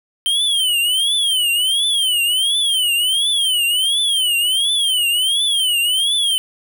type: tone with vibrato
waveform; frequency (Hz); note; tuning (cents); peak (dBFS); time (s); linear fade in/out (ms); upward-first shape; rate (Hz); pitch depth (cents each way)
square; 3115; G7; -12; -15; 0.26-6.38; 0; triangle; 1.4; 220
effects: none